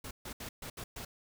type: noise bursts at uneven times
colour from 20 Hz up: pink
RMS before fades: -43 dBFS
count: 6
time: 0.04-0.11 / 0.25-0.33 / 0.4-0.49 / 0.62-0.7 / 0.77-0.84 / 0.96-1.05 s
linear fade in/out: 5 ms
effects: none